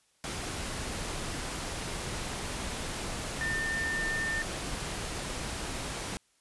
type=tone in noise; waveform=sine; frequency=1802 Hz; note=A6; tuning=41 cents sharp; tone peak=-30 dBFS; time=3.41-4.42 s; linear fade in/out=0 ms; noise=pink; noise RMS=-36 dBFS; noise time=0.24-6.17 s; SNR=+3 dB; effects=white hiss -69 dBFS RMS until 6.4 s + resampled to 24000 Hz